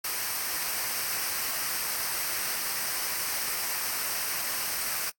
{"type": "noise with comb filter", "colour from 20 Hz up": "white", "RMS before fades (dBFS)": -31, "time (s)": [0.04, 5.1], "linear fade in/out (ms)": 5, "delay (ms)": 0.28, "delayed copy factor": -0.55, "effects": ["noise-tail reverb RT60 0.1 s tail -22 dB re dry", "AAC 64 kbps"]}